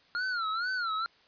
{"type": "tone with vibrato", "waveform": "square", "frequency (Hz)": 1396.9, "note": "F6", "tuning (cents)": 0, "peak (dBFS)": -30, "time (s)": [0.15, 1.06], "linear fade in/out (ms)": 0, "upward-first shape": "sine", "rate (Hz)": 2.2, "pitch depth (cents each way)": 150, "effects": ["white hiss -62 dBFS RMS until 1.27 s", "resampled to 11025 Hz"]}